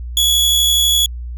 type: tone with amplitude modulation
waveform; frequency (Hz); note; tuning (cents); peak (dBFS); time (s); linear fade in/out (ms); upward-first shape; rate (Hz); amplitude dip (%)
sawtooth; 3375; G#7; +27; -7; 0.17-1.06; 2; sine; 72.1; 30
effects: added 60 Hz sine -24 dBFS peak until 1.37 s